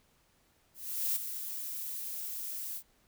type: noise with ADSR envelope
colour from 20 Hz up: violet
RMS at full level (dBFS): -30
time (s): 0.74-2.83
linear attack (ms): 420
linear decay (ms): 10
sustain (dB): -9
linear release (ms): 72
effects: pink hiss -69 dBFS RMS until 3.07 s